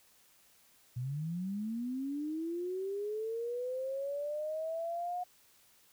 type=linear sweep; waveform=sine; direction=up; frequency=118.1 to 725 Hz; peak=-34 dBFS; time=0.96-5.24 s; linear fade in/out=10 ms; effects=white hiss -65 dBFS RMS until 5.92 s